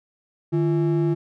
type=ring-modulated tone; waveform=triangle; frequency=246.9 Hz; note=B3; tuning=in tune; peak=-13 dBFS; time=0.52-1.15 s; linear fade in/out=20 ms; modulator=94.8 Hz; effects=none